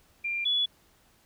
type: tone pair in turn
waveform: sine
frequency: 2384 / 3411 Hz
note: D7 / G#7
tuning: +25 / +46 cents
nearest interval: tritone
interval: 621 cents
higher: second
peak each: -28 / -23 dBFS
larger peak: second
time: 0.24-0.45 / 0.45-0.66 s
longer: neither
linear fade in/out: 10 ms
effects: pink hiss -63 dBFS RMS until 1.25 s